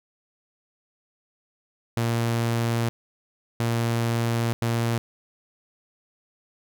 sawtooth tone bursts at uneven times, 116.5 Hz, A#2, 1 cent flat, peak -18 dBFS, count 3, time 1.97-2.89 / 3.6-4.53 / 4.62-4.98 s, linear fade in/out 0 ms, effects none

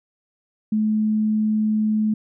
sine tone, 215.2 Hz, A3, 38 cents flat, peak -17 dBFS, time 0.72-2.14 s, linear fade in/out 5 ms, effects none

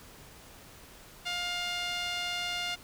sawtooth tone with band-pass filter, 706 Hz, F5, 19 cents sharp, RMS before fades -34 dBFS, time 1.25-2.76 s, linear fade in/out 20 ms, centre 3100 Hz, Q 1.5, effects pink hiss -52 dBFS RMS until 2.83 s

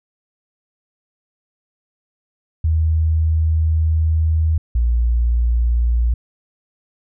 sine tone pair in turn, 79.7 / 58.98 Hz, D#2 / A#1, +42 / +21 cents, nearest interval perfect fourth, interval 521 cents, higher first, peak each -13 dBFS, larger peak neither, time 2.64-4.58 / 4.75-6.14 s, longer first, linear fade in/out 5 ms, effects none

